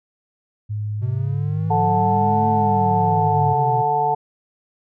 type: tone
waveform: sine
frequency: 105.3 Hz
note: G#2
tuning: 24 cents sharp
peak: -22 dBFS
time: 0.69-3.55 s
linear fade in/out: 20 ms
type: exponential two-way sweep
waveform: triangle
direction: up then down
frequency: 124 to 219.9 to 124 Hz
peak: -20 dBFS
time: 1.01-3.83 s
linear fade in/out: 20 ms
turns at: 2.48 s
type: harmonic tone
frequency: 146.83 Hz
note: D3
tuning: in tune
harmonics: 1 / 3 / 5 / 6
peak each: -30 / -25 / -20 / -19 dBFS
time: 1.7-4.15 s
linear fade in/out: 10 ms
effects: none